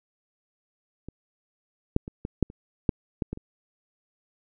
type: clicks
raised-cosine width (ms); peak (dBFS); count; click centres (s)
3; -25 / -7 / -23 / -18 / -7 / -30 / -7 / -13 / -18 / -26; 10; 1.086 / 1.964 / 2.079 / 2.251 / 2.427 / 2.501 / 2.892 / 3.222 / 3.33 / 3.374
effects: none